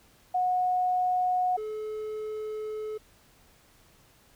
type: tone pair in turn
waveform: sine / triangle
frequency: 730 / 430.3 Hz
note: F#5 / A4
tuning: -24 / -39 cents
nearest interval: major sixth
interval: 915 cents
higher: first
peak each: -23 / -30 dBFS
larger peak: first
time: 0.34-1.57 / 1.57-2.98 s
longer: second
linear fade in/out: 10 ms
effects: pink hiss -60 dBFS RMS until 4.35 s